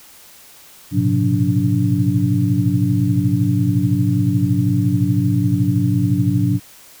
sine tone cluster, 104.7 / 118.3 / 130.2 / 180.5 / 290 Hz, G#2 / A#2 / C3 / F#3 / D4, +15 / +26 / -8 / -43 / -22 cents, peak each -20 dBFS, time 0.91-6.6 s, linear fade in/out 50 ms, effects white hiss -44 dBFS RMS until 7 s

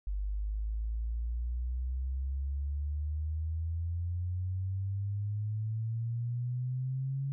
sine exponential sweep, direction up, 48.82 to 138.59 Hz, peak -31 dBFS, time 0.07-7.32 s, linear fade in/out 0 ms, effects none

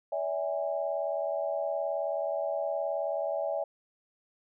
sine tone cluster, 570 / 649 / 819 Hz, C#5 / E5 / G#5, +48 / -27 / -24 cents, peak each -32 / -32 / -37 dBFS, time 0.12-3.64 s, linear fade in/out 5 ms, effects none

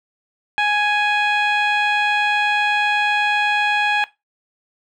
15% pulse tone with low-pass filter, 832 Hz, G#5, 3 cents sharp, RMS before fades -18 dBFS, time 0.58-4.04 s, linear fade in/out 0 ms, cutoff 2800 Hz, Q 1, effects noise-tail reverb RT60 0.2 s tail -18 dB re dry

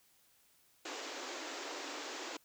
pink band-pass noise, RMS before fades -44 dBFS, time 0.85-2.37 s, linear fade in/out 5 ms, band 270 to 7500 Hz, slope 96 dB/octave, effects white hiss -69 dBFS RMS until 2.44 s

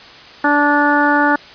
harmonic tone, 291.3 Hz, D4, 14 cents flat, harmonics 1 / 2 / 3 / 4 / 5 / 6, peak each -16 / -21 / -16 / -21 / -16 / -21 dBFS, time 0.44-1.36 s, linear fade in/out 5 ms, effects white hiss -38 dBFS RMS until 1.54 s + resampled to 11025 Hz

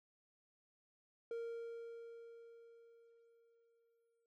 triangle tone with exponential decay, 463.9 Hz, A#4, 8 cents flat, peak -38 dBFS, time 1.31-4.26 s, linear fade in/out 2 ms, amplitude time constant 640 ms, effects none

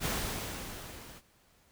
pink noise with level ramp, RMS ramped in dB -31 to -51 dBFS, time 0-1.22 s, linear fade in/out 50 ms, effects pink hiss -66 dBFS RMS until 1.71 s

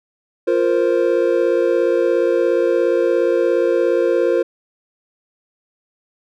triangle chord, F suspended fourth, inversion none, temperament equal, 349.2 / 466.2 / 523.3 Hz, F4 / Bb4 / C5, 0 / 0 / 0 cents, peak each -16 dBFS, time 0.47-4.43 s, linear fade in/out 10 ms, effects none

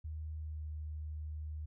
sine tone with pitch glide, 77.78 to 76.62 Hz, D#2 to D#2, 0 to -26 cents, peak -39 dBFS, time 0.04-1.66 s, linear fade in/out 10 ms, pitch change -26 cents, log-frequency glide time 0.35-0.64 s, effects none

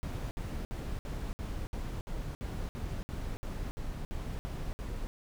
brown noise bursts, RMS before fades -37 dBFS, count 15, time 0.03-5.07 s, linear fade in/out 0 ms, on 280 ms, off 60 ms, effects none

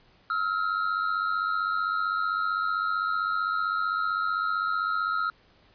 triangle tone pair together, 1293.4 / 1389 Hz, E6 / F6, -33 / -10 cents, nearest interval minor second, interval 123 cents, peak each -26 dBFS, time 0.3-5.3 s, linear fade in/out 2 ms, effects pink hiss -60 dBFS RMS until 5.74 s + resampled to 11025 Hz

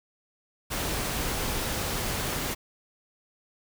pink noise, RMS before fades -30 dBFS, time 0.7-2.55 s, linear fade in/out 20 ms, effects none

